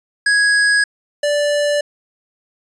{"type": "tone pair in turn", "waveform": "square", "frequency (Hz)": [1661.2, 584.8], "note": ["G#6", "D5"], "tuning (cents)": [0, -7], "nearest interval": "octave + tritone", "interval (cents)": 1807, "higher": "first", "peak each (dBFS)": [-12, -15], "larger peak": "first", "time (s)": [[0.26, 0.84], [1.23, 1.81]], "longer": "neither", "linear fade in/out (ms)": 5, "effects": ["resampled to 22050 Hz"]}